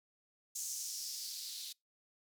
violet noise with band-pass filter sweep, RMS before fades -43 dBFS, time 0.55-1.73 s, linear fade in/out 10 ms, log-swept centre 6600 to 3900 Hz, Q 3.3, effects noise-tail reverb RT60 0.2 s tail -26 dB re dry

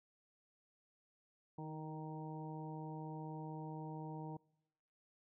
harmonic tone with a mistuned harmonic, 155.6 Hz, D#3, in tune, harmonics 1 / 2 / 3 / 4 / 5 / 6, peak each -46 / -50 / -54 / -59 / -54 / -53 dBFS, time 1.58-4.37 s, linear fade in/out 5 ms, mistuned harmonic 2, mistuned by +23 cents, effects noise-tail reverb RT60 1.0 s tail -26 dB re dry

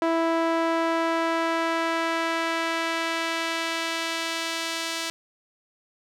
sawtooth tone with band-pass filter sweep, 329.6 Hz, E4, in tune, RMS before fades -26 dBFS, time 0.02-5.1 s, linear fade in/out 0 ms, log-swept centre 740 to 4500 Hz, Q 0.77, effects none

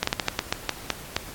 slowing click train, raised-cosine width 0.2 ms, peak -4 dBFS, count 10, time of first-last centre 0.03-1.165 s, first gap 44 ms, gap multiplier 1.25, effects pink hiss -41 dBFS RMS until 1.34 s + AAC 64 kbps

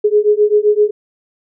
sine beating tone pair, 415.3 / 423 Hz, G#4 / G#4, 0 / +32 cents, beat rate 7.7 Hz, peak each -12 dBFS, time 0.04-0.91 s, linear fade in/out 10 ms, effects none

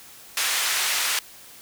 pink band-pass noise, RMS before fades -24 dBFS, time 0.37-1.19 s, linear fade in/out 2 ms, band 1500 to 13000 Hz, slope 12 dB/octave, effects white hiss -46 dBFS RMS until 1.61 s

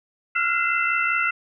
sine tone cluster, 1362 / 1427 / 2056 / 2673 Hz, F6 / F6 / C7 / E7, -44 / +37 / -31 / +23 cents, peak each -25 dBFS, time 0.35-1.31 s, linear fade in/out 10 ms, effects none

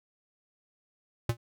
square tone with exponential decay, 117.3 Hz, A#2, 11 cents sharp, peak -22 dBFS, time 1.29-1.37 s, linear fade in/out 5 ms, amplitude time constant 17 ms, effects none

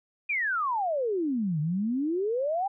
sine exponential two-way sweep, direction down then up, 2484 to 146.1 to 815 Hz, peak -25 dBFS, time 0.29-2.68 s, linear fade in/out 10 ms, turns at 1.6 s, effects none

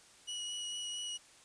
sawtooth tone with vibrato, 2920 Hz, F#7, 24 cents flat, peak -35 dBFS, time 0.27-1.18 s, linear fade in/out 20 ms, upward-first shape triangle, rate 4.4 Hz, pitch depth 12 cents each way, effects white hiss -60 dBFS RMS until 1.44 s + resampled to 22050 Hz

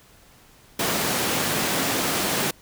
pink high-pass noise, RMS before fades -24 dBFS, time 0.79-2.51 s, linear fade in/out 5 ms, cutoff 170 Hz, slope 12 dB/octave, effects pink hiss -53 dBFS RMS until 2.61 s

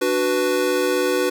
square chord, B minor, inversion first, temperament equal, 293.7 / 370 / 493.9 Hz, D4 / F#4 / B4, 0 / 0 / 0 cents, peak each -26 / -22 / -22 dBFS, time 0.01-1.3 s, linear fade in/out 10 ms, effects none

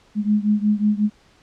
sine beating tone pair, 207.7 / 213.2 Hz, G#3 / G#3, 0 / +46 cents, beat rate 5.5 Hz, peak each -18 / -20 dBFS, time 0.15-1.1 s, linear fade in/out 50 ms, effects pink hiss -55 dBFS RMS until 1.42 s + low-pass 6000 Hz 12 dB/octave

